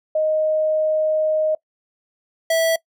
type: tone pair in turn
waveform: sine / square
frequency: 622.3 / 654.6 Hz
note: D#5 / E5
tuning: 0 / -12 cents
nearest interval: minor second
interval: 88 cents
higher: second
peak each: -16 dBFS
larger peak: neither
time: 0.15-1.55 / 2.5-2.76 s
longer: first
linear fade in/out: 5 ms
effects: noise-tail reverb RT60 0.1 s tail -22 dB re dry